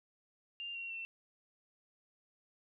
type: tone with pitch steps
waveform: sine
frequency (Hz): 2794 / 2744 / 2696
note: F7 / F7 / E7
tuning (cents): 0 / -31 / +38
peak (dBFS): -40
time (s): 0.6-1.05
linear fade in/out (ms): 0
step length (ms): 150
effects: none